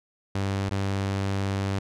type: tone with dropouts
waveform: sawtooth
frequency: 98 Hz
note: G2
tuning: in tune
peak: -21 dBFS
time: 0.35-1.79 s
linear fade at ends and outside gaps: 5 ms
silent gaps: 0.694-0.71 s
effects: low-pass 7000 Hz 12 dB/octave